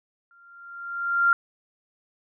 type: tone with exponential growth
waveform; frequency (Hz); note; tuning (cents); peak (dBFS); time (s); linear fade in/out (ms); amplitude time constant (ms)
sine; 1389; F6; -10; -14; 0.31-1.33; 1; 220
effects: none